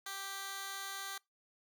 15% pulse tone with high-pass filter, 392 Hz, G4, in tune, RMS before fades -43 dBFS, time 0.06-1.18 s, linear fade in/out 5 ms, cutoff 1500 Hz, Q 0.57, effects noise-tail reverb RT60 0.2 s tail -24 dB re dry

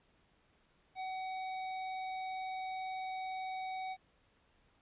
sine tone with hard clipping, 753 Hz, F#5, 30 cents sharp, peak -40 dBFS, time 0.95-3.97 s, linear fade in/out 50 ms, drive 18 dB, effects pink hiss -71 dBFS RMS until 4.81 s + resampled to 8000 Hz

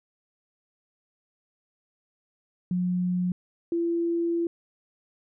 sine tone pair in turn, 180 / 338.7 Hz, F#3 / E4, -47 / +47 cents, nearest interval major seventh, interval 1094 cents, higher second, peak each -23 dBFS, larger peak neither, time 2.71-3.32 / 3.72-4.47 s, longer second, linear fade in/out 2 ms, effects none

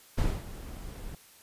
brown noise with ADSR envelope, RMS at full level -26 dBFS, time 0.17-1.15 s, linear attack 17 ms, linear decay 230 ms, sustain -15 dB, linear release 3 ms, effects white hiss -56 dBFS RMS until 1.42 s + resampled to 32000 Hz

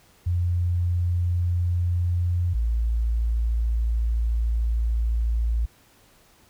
sine tone pair in turn, 87.7 / 56.83 Hz, F2 / A#1, +8 / -43 cents, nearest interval minor sixth, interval 751 cents, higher first, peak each -20 dBFS, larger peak neither, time 0.26-2.54 / 2.54-5.66 s, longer second, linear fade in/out 10 ms, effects pink hiss -57 dBFS RMS until 6.49 s

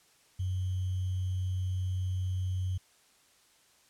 sine tone with sample-and-hold, 92.5 Hz, F#2, in tune, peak -29 dBFS, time 0.39-2.78 s, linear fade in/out 10 ms, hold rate 3150 Hz, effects white hiss -64 dBFS RMS until 3.89 s + low-pass 10000 Hz 12 dB/octave

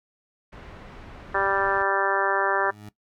pink low-pass noise, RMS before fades -43 dBFS, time 0.52-1.83 s, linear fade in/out 10 ms, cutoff 2100 Hz, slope 12 dB/octave
harmonic tone, 196 Hz, G3, in tune, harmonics 2 / 3 / 4 / 5 / 6 / 7 / 8 / 9, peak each -29 / -29 / -29 / -29 / -29 / -29 / -29 / -29 dBFS, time 1.34-2.71 s, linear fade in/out 10 ms
20% pulse tone with exponential growth, 104.6 Hz, G#2, 13 cents sharp, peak -33 dBFS, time 2.33-2.89 s, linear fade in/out 5 ms, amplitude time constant 120 ms
effects noise-tail reverb RT60 0.1 s tail -17 dB re dry

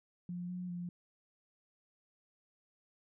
sine tone with pitch steps, 176.7 / 180.1 / 175.5 Hz, F3 / F#3 / F3, +21 / -46 / +9 cents, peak -38 dBFS, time 0.29-0.89 s, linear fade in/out 2 ms, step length 200 ms, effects none

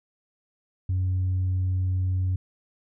sine tone, 92.5 Hz, F#2, in tune, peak -20 dBFS, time 0.89-2.36 s, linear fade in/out 5 ms, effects tanh soft clip ceiling -20 dBFS

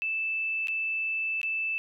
sine tone with dropouts, 2637 Hz, E7, in tune, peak -27 dBFS, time 0.02-1.78 s, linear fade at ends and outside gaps 0 ms, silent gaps 0.672-0.683 / 1.415-1.431 s, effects none

